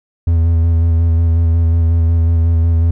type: tone with vibrato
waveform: triangle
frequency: 83 Hz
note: E2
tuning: 12 cents sharp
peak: -7 dBFS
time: 0.27-2.91 s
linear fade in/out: 5 ms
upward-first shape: square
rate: 5.5 Hz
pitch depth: 20 cents each way
effects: none